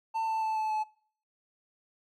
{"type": "tone with pitch steps", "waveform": "triangle", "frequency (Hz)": [894, 885.8, 877.6, 869.6, 861.6], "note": ["A5", "A5", "A5", "A5", "A5"], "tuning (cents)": [27, 11, -5, -21, -37], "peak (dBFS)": -26, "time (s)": [0.14, 0.84], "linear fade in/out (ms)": 20, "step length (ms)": 140, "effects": ["noise-tail reverb RT60 0.6 s tail -25 dB re dry", "AAC 64 kbps"]}